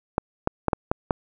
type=clicks; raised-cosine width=1 ms; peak=-6 dBFS; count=6; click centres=0.181 / 0.474 / 0.683 / 0.732 / 0.915 / 1.108 s; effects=none